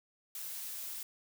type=noise; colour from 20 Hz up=blue; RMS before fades=-42 dBFS; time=0.35-1.03 s; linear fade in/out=2 ms; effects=none